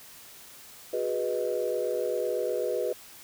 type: chord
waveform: sine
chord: G# minor seventh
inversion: third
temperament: equal with one note detuned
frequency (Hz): 367.4 / 415.3 / 493.9 / 622.3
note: F#4 / G#4 / B4 / D#5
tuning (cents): -12 / 0 / 0 / 0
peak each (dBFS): -33 / -32 / -29 / -33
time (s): 0.93-2.93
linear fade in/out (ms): 5
effects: tanh soft clip ceiling -17 dBFS + white hiss -49 dBFS RMS until 3.23 s